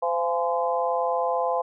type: harmonic tone with a mistuned harmonic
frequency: 171.4 Hz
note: F3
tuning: 32 cents flat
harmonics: 3 / 4 / 5 / 6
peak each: -26 / -27 / -28 / -29 dBFS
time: 0.02-1.62 s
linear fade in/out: 10 ms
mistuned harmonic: 5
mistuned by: -37 cents
effects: none